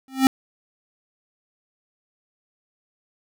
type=tone with exponential growth; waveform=square; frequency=264.7 Hz; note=C4; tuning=20 cents sharp; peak=-9 dBFS; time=0.08-0.27 s; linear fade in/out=1 ms; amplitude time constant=40 ms; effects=none